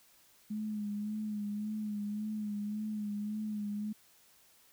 sine tone with vibrato, 210.2 Hz, G#3, 21 cents sharp, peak -34 dBFS, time 0.5-3.93 s, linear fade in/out 10 ms, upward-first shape sine, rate 1.8 Hz, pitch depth 39 cents each way, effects white hiss -64 dBFS RMS until 4.72 s

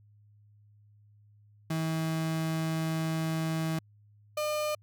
35% pulse tone pair in turn, 160.8 / 604.1 Hz, E3 / D5, -43 / +49 cents, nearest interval octave + major seventh, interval 2292 cents, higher second, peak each -27 dBFS, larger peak neither, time 1.7-3.79 / 4.37-4.75 s, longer first, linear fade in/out 5 ms, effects added 104 Hz sine -57 dBFS peak until 4.82 s

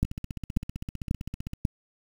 two click trains, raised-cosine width 5 ms, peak -11 / -22 dBFS, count 4 / 24, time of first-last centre 0.03-1.652 / 0.05-1.534 s, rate 1.85 / 15.5 Hz, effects 7-bit

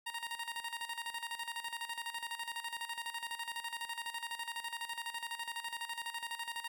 15% pulse tone with tremolo, 932.3 Hz, A#5, in tune, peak -31 dBFS, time 0.06-6.68 s, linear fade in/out 10 ms, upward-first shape square, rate 12 Hz, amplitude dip 70%, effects none

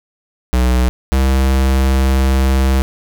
square tone pair in turn, 62.5 / 66.22 Hz, B1 / C2, +21 / +21 cents, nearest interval minor second, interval 100 cents, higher second, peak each -11 dBFS, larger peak neither, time 0.53-0.89 / 1.12-2.82 s, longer second, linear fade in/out 0 ms, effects none

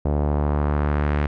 sawtooth tone with low-pass filter sweep, 73.42 Hz, D2, in tune, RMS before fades -21 dBFS, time 0.05-1.27 s, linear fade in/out 5 ms, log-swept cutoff 650 to 2100 Hz, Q 1.4, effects none

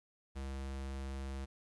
square tone, 67.4 Hz, C#2, 48 cents flat, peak -40 dBFS, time 0.35-1.46 s, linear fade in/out 20 ms, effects resampled to 24000 Hz + 12-bit

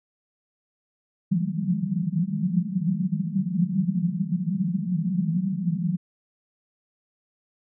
white band-pass noise, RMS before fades -25 dBFS, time 1.31-5.97 s, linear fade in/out 10 ms, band 160 to 200 Hz, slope 96 dB/octave, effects none

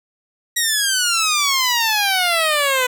10% pulse exponential sweep, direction down, 1921 to 495.8 Hz, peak -7 dBFS, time 0.56-2.87 s, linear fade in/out 10 ms, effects none

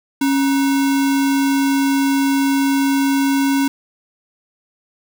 sine tone with sample-and-hold, 274.9 Hz, C#4, 14 cents flat, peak -13 dBFS, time 0.21-3.68 s, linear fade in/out 5 ms, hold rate 1225 Hz, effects none

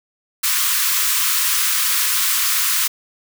white high-pass noise, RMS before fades -18 dBFS, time 0.43-2.88 s, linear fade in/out 10 ms, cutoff 1000 Hz, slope 96 dB/octave, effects none

